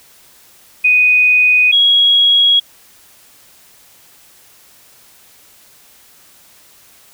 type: tone pair in turn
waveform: sine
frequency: 2489 / 3312 Hz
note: D#7 / G#7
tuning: 0 / -5 cents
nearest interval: perfect fourth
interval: 495 cents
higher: second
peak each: -7 dBFS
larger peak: neither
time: 0.84-1.72 / 1.72-2.6 s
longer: neither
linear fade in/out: 10 ms
effects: white hiss -46 dBFS RMS until 7.13 s